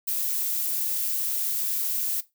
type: noise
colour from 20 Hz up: violet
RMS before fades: -27 dBFS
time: 0.07-2.21 s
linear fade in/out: 10 ms
effects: noise-tail reverb RT60 0.2 s tail -17 dB re dry